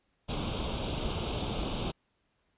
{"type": "noise with comb filter", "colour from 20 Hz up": "pink", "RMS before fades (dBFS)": -33, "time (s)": [0.28, 1.92], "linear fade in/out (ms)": 20, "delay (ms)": 0.27, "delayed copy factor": 0.85, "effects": ["pink hiss -75 dBFS RMS until 2.57 s", "resampled to 8000 Hz"]}